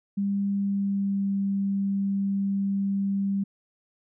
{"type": "tone with pitch glide", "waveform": "sine", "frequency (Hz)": [199.4, 197.34], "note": ["G3", "G3"], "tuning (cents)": [30, 12], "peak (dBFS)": -23, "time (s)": [0.17, 3.44], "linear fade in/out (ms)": 10, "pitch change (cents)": -18, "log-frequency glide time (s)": [0.49, 1.3], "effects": []}